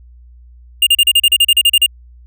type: tone bursts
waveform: square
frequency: 2821 Hz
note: F7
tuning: 17 cents sharp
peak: -7 dBFS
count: 13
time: 0.82-1.863 s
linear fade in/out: 5 ms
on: 47 ms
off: 36 ms
effects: added 60 Hz sine -38 dBFS peak until 2.26 s